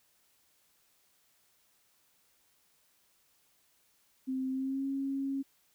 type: tone with pitch glide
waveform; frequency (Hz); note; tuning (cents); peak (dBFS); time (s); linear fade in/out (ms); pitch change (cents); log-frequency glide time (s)
sine; 261.6 to 272.9; C4 to C#4; 0 to -27; -31; 4.27-5.43; 20; +73; 4.5-4.86
effects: white hiss -70 dBFS RMS until 5.74 s